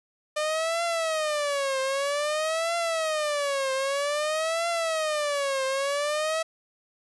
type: tone with vibrato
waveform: sawtooth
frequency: 601 Hz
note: D5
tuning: 40 cents sharp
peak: -21 dBFS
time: 0.36-6.43 s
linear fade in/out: 10 ms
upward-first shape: triangle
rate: 0.52 Hz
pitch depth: 230 cents each way
effects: resampled to 24000 Hz + 9-bit